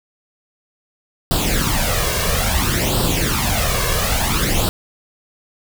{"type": "noise with flanger", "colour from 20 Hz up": "pink", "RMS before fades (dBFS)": -18, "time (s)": [1.31, 4.69], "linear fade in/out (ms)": 0, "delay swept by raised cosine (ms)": [0.23, 1.83], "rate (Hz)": 0.59, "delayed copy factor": 0.7, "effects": []}